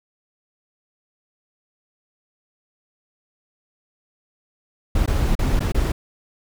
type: noise with dropouts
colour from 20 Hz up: brown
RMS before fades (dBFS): -19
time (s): 4.95-5.92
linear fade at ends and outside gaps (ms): 5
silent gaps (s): 5.061-5.076 / 5.353-5.39 / 5.594-5.604 / 5.721-5.745
effects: none